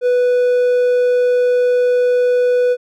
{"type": "tone", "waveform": "triangle", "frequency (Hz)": 493.9, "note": "B4", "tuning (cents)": 0, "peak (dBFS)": -9, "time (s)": [0.01, 2.77], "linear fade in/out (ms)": 50, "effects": []}